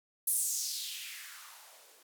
violet noise with band-pass filter sweep, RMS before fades -38 dBFS, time 0.27-2.03 s, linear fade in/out 5 ms, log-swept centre 11000 to 380 Hz, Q 2.7, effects none

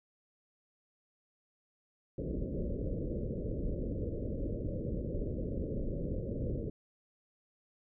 pink low-pass noise, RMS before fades -36 dBFS, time 2.18-6.7 s, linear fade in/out 5 ms, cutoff 580 Hz, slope 96 dB/octave, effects none

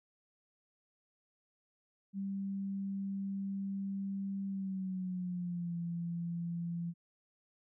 sine tone with pitch glide, 196 to 170.63 Hz, G3 to F3, 0 to -40 cents, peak -35 dBFS, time 2.13-6.94 s, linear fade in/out 50 ms, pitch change -240 cents, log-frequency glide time 4.47-5.76 s, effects none

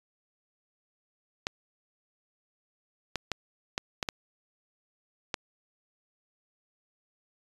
clicks, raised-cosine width 0.2 ms, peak -12 dBFS, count 7, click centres 1.469 / 3.157 / 3.317 / 3.779 / 4.028 / 4.088 / 5.342 s, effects resampled to 24000 Hz

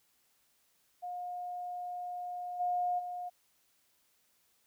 sine tone with level steps, 715 Hz, F5, 41 cents sharp, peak -37 / -29 / -37 dBFS, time 1.02-3.3 s, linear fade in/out 20 ms, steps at 2.59 / 2.98 s, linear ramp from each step 20 ms, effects white hiss -72 dBFS RMS until 4.66 s

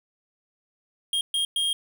square tone bursts at uneven times, 3233 Hz, G#7, 47 cents flat, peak -23 dBFS, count 3, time 1.13-1.21 / 1.34-1.45 / 1.56-1.73 s, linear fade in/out 2 ms, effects none

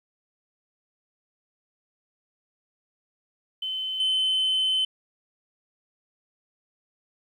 sine tone with level steps, 3057 Hz, G7, 44 cents flat, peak -27 / -19 dBFS, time 3.62-4.85 s, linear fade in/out 5 ms, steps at 4 s, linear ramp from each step 2 ms, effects tanh soft clip ceiling -19 dBFS + 10-bit

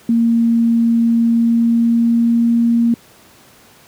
sine tone with pitch glide, 231.5 to 233.6 Hz, A#3 to A#3, -12 to +4 cents, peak -10 dBFS, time 0.09-2.94 s, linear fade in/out 2 ms, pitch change +16 cents, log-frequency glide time 1.2-2.54 s, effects pink hiss -46 dBFS RMS until 3.87 s + high-pass 100 Hz 12 dB/octave

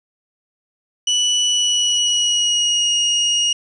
30% pulse tone with pitch glide, 2960 to 2869 Hz, F#7 to F7, 0 to +46 cents, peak -12 dBFS, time 1.07-3.53 s, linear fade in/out 5 ms, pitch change -54 cents, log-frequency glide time 1.46-2.94 s, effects resampled to 22050 Hz + 8-bit

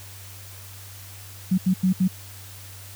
sine tone bursts at uneven times, 186.2 Hz, F#3, 11 cents sharp, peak -16 dBFS, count 4, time 1.51-1.58 / 1.66-1.74 / 1.83-1.93 / 2-2.08 s, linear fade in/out 10 ms, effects added 97 Hz sine -42 dBFS peak until 2.95 s + white hiss -44 dBFS RMS until 2.95 s

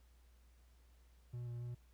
triangle tone with pitch steps, 121.2 / 119.5 / 121 Hz, B2 / A#2 / B2, -32 / +43 / -35 cents, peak -40 dBFS, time 1.33-1.75 s, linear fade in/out 10 ms, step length 140 ms, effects added 60 Hz sine -63 dBFS peak until 1.93 s + pink hiss -75 dBFS RMS until 1.93 s

